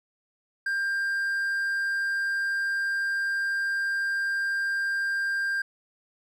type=tone; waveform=triangle; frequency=1593 Hz; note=G6; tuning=27 cents sharp; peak=-23 dBFS; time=0.66-5.62 s; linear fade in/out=5 ms; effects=none